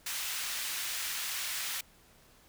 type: high-pass noise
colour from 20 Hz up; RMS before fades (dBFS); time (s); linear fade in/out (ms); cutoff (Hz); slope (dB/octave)
pink; -36; 0.06-1.81; 5; 1900; 12
effects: pink hiss -61 dBFS RMS until 2.48 s